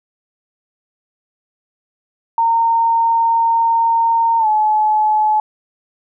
sine tone with pitch glide, 918 to 856.5 Hz, A#5 to A5, -27 to -47 cents, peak -11 dBFS, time 2.38-5.4 s, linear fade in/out 2 ms, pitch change -120 cents, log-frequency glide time 4.39-4.47 s, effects none

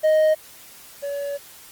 triangle tone pair in turn, 623 / 567.4 Hz, D#5 / C#5, +2 / +40 cents, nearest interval major second, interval 162 cents, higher first, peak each -12 / -23 dBFS, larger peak first, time 0.03-0.35 / 1.02-1.38 s, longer second, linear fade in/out 20 ms, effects white hiss -45 dBFS RMS until 1.71 s + Opus 24 kbps

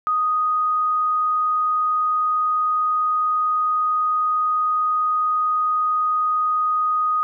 sine tone, 1244.5 Hz, D#6, in tune, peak -17 dBFS, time 0.07-7.23 s, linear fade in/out 0 ms, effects none

